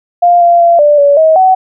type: tone with pitch steps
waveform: sine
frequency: 700 / 690 / 684 / 589 / 570 / 636 / 752 Hz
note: F5 / F5 / F5 / D5 / C#5 / D#5 / F#5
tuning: +4 / -21 / -36 / +5 / +48 / +38 / +28 cents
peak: -3 dBFS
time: 0.22-1.55 s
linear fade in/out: 10 ms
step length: 190 ms
effects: none